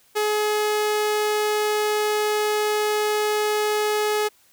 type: tone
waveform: sawtooth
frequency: 422.8 Hz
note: G#4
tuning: 31 cents sharp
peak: -16 dBFS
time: 0.15-4.29 s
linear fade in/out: 20 ms
effects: white hiss -58 dBFS RMS until 4.52 s